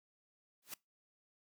white noise with exponential growth, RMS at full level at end -40 dBFS, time 0.62-0.74 s, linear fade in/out 5 ms, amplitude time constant 24 ms, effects noise-tail reverb RT60 0.2 s tail -23 dB re dry + high-pass 150 Hz 12 dB/octave

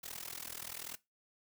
white noise with amplitude modulation, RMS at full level -41 dBFS, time 0.03-0.96 s, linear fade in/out 10 ms, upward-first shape sine, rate 40.7 Hz, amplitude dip 95%, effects noise-tail reverb RT60 0.2 s tail -19 dB re dry

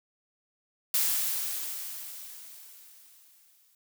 blue noise with exponential decay, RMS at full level -25 dBFS, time 0.94-3.75 s, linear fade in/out 2 ms, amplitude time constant 610 ms, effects none

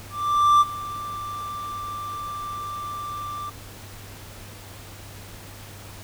triangle tone with ADSR envelope, 1178 Hz, D6, 5 cents sharp, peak -10 dBFS, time 0.1-3.5 s, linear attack 510 ms, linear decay 29 ms, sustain -18 dB, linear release 9 ms, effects added 99 Hz sine -43 dBFS peak until 6.03 s + pink hiss -43 dBFS RMS until 6.03 s

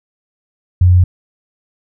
sine tone, 90 Hz, F#2, 47 cents flat, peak -5 dBFS, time 0.81-1.04 s, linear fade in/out 5 ms, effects none

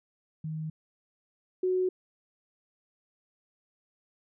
sine tone pair in turn, 157 / 369.1 Hz, D#3 / F#4, +16 / -4 cents, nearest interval octave + minor third, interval 1480 cents, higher second, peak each -32 / -24 dBFS, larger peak second, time 0.44-0.7 / 1.63-1.89 s, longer neither, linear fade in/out 5 ms, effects none

